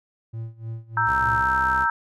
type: tone with tremolo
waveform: triangle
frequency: 113.3 Hz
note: A#2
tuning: 49 cents flat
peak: -26 dBFS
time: 0.33-1.48 s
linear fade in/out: 10 ms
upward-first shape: sine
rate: 3.3 Hz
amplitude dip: 90%
type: chord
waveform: sine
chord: E diminished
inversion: second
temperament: equal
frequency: 932.3 / 1318.5 / 1568 Hz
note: Bb5 / E6 / G6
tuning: 0 / 0 / 0 cents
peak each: -23 dBFS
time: 0.97-1.9 s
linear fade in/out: 2 ms
type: tone with vibrato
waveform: sawtooth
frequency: 65.3 Hz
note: C2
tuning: 3 cents flat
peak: -28 dBFS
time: 1.05-1.87 s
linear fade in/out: 50 ms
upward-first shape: triangle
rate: 4.3 Hz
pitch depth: 14 cents each way
effects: none